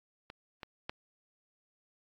clicks, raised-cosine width 0.3 ms, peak -29 / -25 / -20 dBFS, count 3, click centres 0.301 / 0.632 / 0.895 s, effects AAC 48 kbps

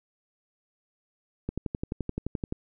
click train, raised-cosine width 3 ms, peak -17 dBFS, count 13, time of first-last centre 1.49-2.524 s, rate 11.6 Hz, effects none

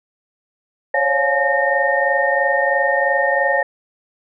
sine tone cluster, 541 / 564 / 708 / 852 / 1834 Hz, C#5 / C#5 / F5 / G#5 / A#6, -42 / +30 / +23 / +44 / -29 cents, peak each -21 / -21 / -23 / -22 / -18 dBFS, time 0.94-3.63 s, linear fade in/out 5 ms, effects none

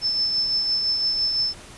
sine tone with tremolo, 5274 Hz, E8, in tune, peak -18 dBFS, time 0.01-1.54 s, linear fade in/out 50 ms, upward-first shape triangle, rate 5.9 Hz, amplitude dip 40%, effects pink hiss -43 dBFS RMS until 1.77 s + resampled to 24000 Hz

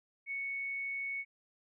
sine tone, 2217 Hz, C#7, in tune, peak -35 dBFS, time 0.26-1.25 s, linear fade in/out 50 ms, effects none

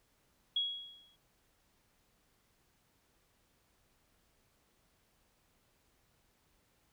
sine tone with exponential decay, 3322 Hz, G#7, in tune, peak -28 dBFS, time 0.56-1.16 s, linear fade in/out 5 ms, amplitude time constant 130 ms, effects pink hiss -73 dBFS RMS until 6.92 s

